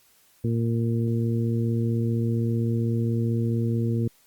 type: harmonic tone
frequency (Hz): 115.6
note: A#2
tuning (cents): -14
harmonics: 1 / 2 / 3 / 4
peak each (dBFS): -23 / -27 / -32 / -35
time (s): 0.44-4.08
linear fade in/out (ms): 5
effects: white hiss -60 dBFS RMS until 4.26 s + Opus 48 kbps